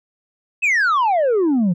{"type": "exponential sweep", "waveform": "sine", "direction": "down", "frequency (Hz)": [2661, 164.81], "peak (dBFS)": -11, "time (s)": [0.62, 1.74], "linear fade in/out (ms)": 20, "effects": ["tanh soft clip ceiling -13 dBFS"]}